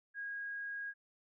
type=tone; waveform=sine; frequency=1639 Hz; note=G#6; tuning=23 cents flat; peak=-39 dBFS; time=0.14-0.94 s; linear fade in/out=50 ms; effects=none